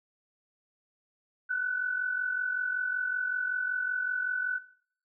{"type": "tone pair together", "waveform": "sine", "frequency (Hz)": [1456, 1501.3], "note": ["F#6", "F#6"], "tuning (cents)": [-28, 25], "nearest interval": "minor second", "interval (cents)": 53, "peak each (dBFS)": [-36, -28], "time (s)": [1.49, 4.59], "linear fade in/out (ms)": 20, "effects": ["noise-tail reverb RT60 0.6 s tail -20 dB re dry"]}